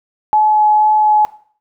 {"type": "tone with vibrato", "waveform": "sine", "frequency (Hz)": 852, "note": "G#5", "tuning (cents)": 44, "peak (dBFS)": -8, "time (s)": [0.33, 1.25], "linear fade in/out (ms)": 0, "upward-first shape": "sine", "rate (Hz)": 2.1, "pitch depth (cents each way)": 8, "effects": ["noise-tail reverb RT60 0.5 s tail -18 dB re dry"]}